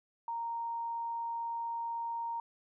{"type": "tone", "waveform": "sine", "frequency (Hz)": 929, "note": "A#5", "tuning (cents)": -6, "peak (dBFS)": -34, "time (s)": [0.28, 2.4], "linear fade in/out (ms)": 2, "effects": []}